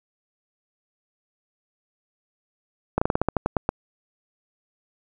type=slowing click train; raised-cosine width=1 ms; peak=-6 dBFS; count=11; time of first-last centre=2.98-3.691 s; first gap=35 ms; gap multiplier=1.15; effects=none